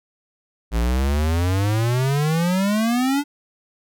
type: exponential sweep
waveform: square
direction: up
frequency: 54.5 to 293.7 Hz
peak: -18 dBFS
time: 0.71-3.24 s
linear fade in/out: 50 ms
effects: none